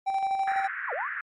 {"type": "tone with tremolo", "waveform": "triangle", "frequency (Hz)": 778, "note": "G5", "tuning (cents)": -13, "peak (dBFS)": -21, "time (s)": [0.06, 0.68], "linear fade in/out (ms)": 20, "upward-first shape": "square", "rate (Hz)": 12, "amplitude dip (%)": 40}
{"type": "band-pass noise", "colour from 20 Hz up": "pink", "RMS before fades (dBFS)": -34, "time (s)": [0.47, 1.21], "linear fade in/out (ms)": 5, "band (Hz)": [1400, 1900], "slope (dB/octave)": 48}
{"type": "linear two-way sweep", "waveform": "sine", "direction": "down then up", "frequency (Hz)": [1244.5, 458.4, 1244.5], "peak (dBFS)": -30, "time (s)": [0.87, 1.08], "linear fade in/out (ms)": 10, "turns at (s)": 0.93}
{"effects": ["MP3 48 kbps"]}